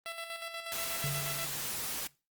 10% pulse tone with tremolo, 668 Hz, E5, 23 cents sharp, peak -29 dBFS, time 0.06-1.45 s, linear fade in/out 0 ms, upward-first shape square, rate 8.3 Hz, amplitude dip 50%
white noise, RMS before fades -37 dBFS, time 0.72-2.07 s, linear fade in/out 0 ms
triangle tone with exponential decay, 142.4 Hz, C#3, 47 cents sharp, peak -30 dBFS, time 1.04-2.15 s, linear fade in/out 2 ms, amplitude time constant 240 ms
effects noise-tail reverb RT60 0.3 s tail -22 dB re dry + Opus 24 kbps

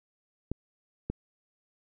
clicks, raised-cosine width 3 ms, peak -18 dBFS, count 2, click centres 0.516 / 1.1 s, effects none

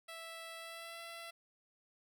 10% pulse tone with pitch glide, 659.3 to 672.4 Hz, E5 to E5, 0 to +34 cents, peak -38 dBFS, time 0.08-1.31 s, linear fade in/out 10 ms, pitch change +34 cents, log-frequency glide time 0.57-1 s, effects none

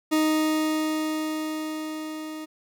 40% pulse tone with level ramp, 311.1 Hz, D#4, in tune, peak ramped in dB -18 to -33 dBFS, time 0.11-2.46 s, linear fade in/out 20 ms, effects none

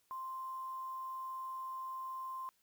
sine tone with quantisation, 1046.5 Hz, C6, in tune, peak -40 dBFS, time 0.11-2.49 s, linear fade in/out 0 ms, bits 10, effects white hiss -75 dBFS RMS until 2.62 s

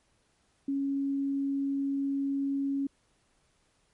sine tone, 276.6 Hz, C#4, 4 cents flat, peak -27 dBFS, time 0.68-2.87 s, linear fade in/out 5 ms, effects pink hiss -70 dBFS RMS until 3.93 s + MP3 48 kbps

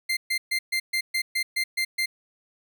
30% pulse tone bursts, 2090 Hz, C7, 2 cents flat, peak -20 dBFS, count 10, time 0.09-2.06 s, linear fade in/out 10 ms, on 80 ms, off 130 ms, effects none

